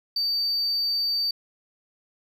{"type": "tone", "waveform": "sine", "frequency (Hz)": 4612, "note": "D8", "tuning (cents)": -32, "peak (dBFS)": -20, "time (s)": [0.16, 1.31], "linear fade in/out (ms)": 5, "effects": ["tanh soft clip ceiling -21 dBFS", "10-bit"]}